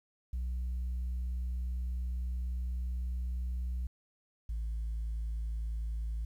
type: tone pair in turn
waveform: sine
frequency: 61.74 / 55.39 Hz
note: B1 / A1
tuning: 0 / +12 cents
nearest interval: major second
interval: 188 cents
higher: first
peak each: -30 / -31 dBFS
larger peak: first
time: 0.33-3.87 / 4.49-6.25 s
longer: first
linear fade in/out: 5 ms
effects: tanh soft clip ceiling -31 dBFS + 11-bit